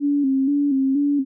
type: tone with vibrato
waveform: sine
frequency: 277.2 Hz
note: C#4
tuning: in tune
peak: -16 dBFS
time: 0-1.25 s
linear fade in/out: 50 ms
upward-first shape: square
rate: 2.1 Hz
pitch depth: 59 cents each way
effects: none